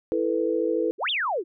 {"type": "chord", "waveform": "sine", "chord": "E suspended fourth", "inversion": "none", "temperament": "equal", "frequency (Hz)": [329.6, 440, 493.9], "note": ["E4", "A4", "B4"], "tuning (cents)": [0, 0, 0], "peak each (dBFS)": -26, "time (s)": [0.12, 0.91], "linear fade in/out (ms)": 0}
{"type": "exponential two-way sweep", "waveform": "sine", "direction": "up then down", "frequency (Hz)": [313.5, 3747, 313.5], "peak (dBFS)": -23, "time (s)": [0.98, 1.44], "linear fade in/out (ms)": 50, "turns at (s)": 1.1}
{"effects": []}